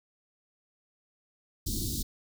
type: band-stop noise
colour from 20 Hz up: pink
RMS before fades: -32 dBFS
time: 1.66-2.03 s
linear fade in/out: 10 ms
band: 340 to 3800 Hz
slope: 48 dB/octave
effects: none